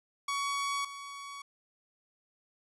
sawtooth tone pair in turn, 1124 / 1124 Hz, C#6 / C#6, +24 / +24 cents, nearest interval unison, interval 0 cents, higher neither, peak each -27 / -38 dBFS, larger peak first, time 0.28-0.85 / 0.85-1.42 s, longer neither, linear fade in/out 5 ms, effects resampled to 24000 Hz

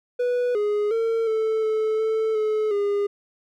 triangle tone with pitch steps, 491.2 / 416.1 / 454.3 / 440.4 / 435.9 / 440.8 / 430.4 / 406.5 Hz, B4 / G#4 / A#4 / A4 / A4 / A4 / A4 / G#4, -9 / +3 / -45 / +2 / -16 / +3 / -38 / -37 cents, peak -18 dBFS, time 0.19-3.07 s, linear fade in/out 10 ms, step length 360 ms, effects none

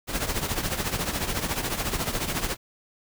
pink noise with tremolo, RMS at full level -25 dBFS, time 0.07-2.57 s, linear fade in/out 50 ms, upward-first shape triangle, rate 14 Hz, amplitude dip 75%, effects none

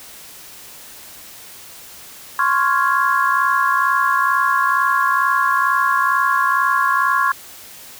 sine chord, Db major seventh, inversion third, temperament equal, 1046.5 / 1108.7 / 1396.9 / 1661.2 Hz, C6 / Db6 / F6 / Ab6, 0 / 0 / 0 / 0 cents, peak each -19 / -18 / -21 / -20 dBFS, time 2.39-7.32 s, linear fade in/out 2 ms, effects white hiss -39 dBFS RMS until 7.99 s

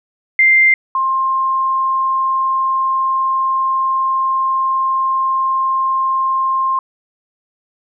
sine tone pair in turn, 2093 / 1058.7 Hz, C7 / C6, 0 / +20 cents, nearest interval octave, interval 1180 cents, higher first, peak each -7 / -13 dBFS, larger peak first, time 0.39-0.74 / 0.95-6.79 s, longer second, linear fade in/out 2 ms, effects none

